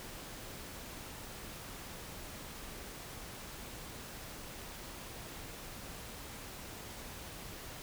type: silence
effects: pink hiss -47 dBFS RMS until 7.82 s